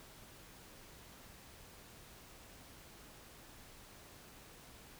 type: silence
effects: pink hiss -57 dBFS RMS until 4.99 s